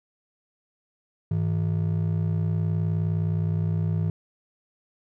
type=ring-modulated tone; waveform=triangle; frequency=130.81 Hz; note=C3; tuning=in tune; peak=-17 dBFS; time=1.31-4.1 s; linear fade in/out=2 ms; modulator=29.7 Hz; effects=none